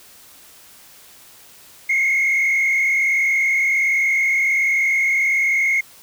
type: tone with frequency modulation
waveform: sine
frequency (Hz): 2156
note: C#7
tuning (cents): -49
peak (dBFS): -13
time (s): 1.89-5.81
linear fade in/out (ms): 10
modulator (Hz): 41.3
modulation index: 1.5
effects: tanh soft clip ceiling -13 dBFS + white hiss -46 dBFS RMS until 6.02 s